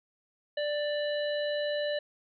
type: harmonic tone with a mistuned harmonic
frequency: 589 Hz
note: D5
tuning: 5 cents sharp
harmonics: 1 / 3 / 5 / 7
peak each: -29 / -38 / -41 / -41 dBFS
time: 0.57-1.99 s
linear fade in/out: 5 ms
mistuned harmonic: 7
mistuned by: -58 cents
effects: none